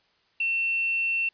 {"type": "tone with quantisation", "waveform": "sine", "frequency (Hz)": 2700, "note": "E7", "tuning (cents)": 41, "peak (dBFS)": -23, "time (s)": [0.4, 1.29], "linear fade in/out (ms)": 5, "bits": 8, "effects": ["white hiss -66 dBFS RMS until 1.33 s", "resampled to 11025 Hz"]}